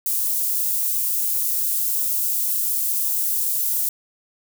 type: high-pass noise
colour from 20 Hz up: white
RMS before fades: -22 dBFS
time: 0.06-3.89 s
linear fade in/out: 2 ms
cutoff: 11000 Hz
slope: 12 dB/octave
effects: none

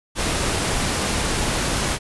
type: noise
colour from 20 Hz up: pink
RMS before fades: -22 dBFS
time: 0.15-1.99 s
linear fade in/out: 50 ms
effects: resampled to 24000 Hz

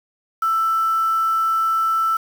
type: tone with quantisation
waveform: sine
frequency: 1326 Hz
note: E6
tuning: 10 cents sharp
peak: -16 dBFS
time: 0.42-2.17 s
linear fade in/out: 5 ms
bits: 6
effects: none

